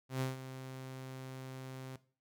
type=tone with ADSR envelope; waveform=sawtooth; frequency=131 Hz; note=C3; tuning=2 cents sharp; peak=-28 dBFS; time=0.09-1.96 s; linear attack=120 ms; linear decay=150 ms; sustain=-12 dB; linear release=3 ms; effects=noise-tail reverb RT60 0.4 s tail -17 dB re dry